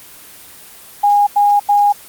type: tone bursts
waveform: sine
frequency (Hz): 819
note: G#5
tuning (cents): -24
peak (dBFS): -8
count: 3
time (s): 1.03-1.926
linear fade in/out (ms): 10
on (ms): 240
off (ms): 88
effects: white hiss -38 dBFS RMS until 2.08 s + Opus 24 kbps